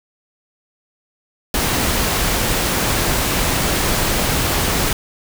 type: noise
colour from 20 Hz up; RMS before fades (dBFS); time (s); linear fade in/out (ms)
pink; -18; 1.54-4.93; 2
effects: none